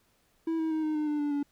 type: tone with pitch steps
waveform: triangle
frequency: 326.3 / 320.3 / 314.5 / 308.7 / 303 / 297.5 / 292 / 286.7 Hz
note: E4 / E4 / D#4 / D#4 / D#4 / D4 / D4 / D4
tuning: -18 / -50 / +19 / -14 / -46 / +22 / -10 / -42 cents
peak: -25 dBFS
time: 0.47-1.43 s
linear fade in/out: 5 ms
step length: 120 ms
effects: pink hiss -69 dBFS RMS until 1.51 s